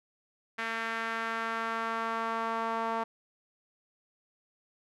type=tone with band-pass filter sweep; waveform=sawtooth; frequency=226.7 Hz; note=A#3; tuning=48 cents flat; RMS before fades=-33 dBFS; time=0.58-3.04 s; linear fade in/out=10 ms; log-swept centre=1800 to 950 Hz; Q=2.1; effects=none